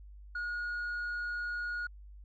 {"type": "tone", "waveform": "sine", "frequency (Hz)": 1442, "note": "F#6", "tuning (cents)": -45, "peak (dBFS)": -31, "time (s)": [0.35, 1.87], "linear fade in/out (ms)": 5, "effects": ["tanh soft clip ceiling -33 dBFS", "added 50 Hz sine -48 dBFS peak until 2.24 s"]}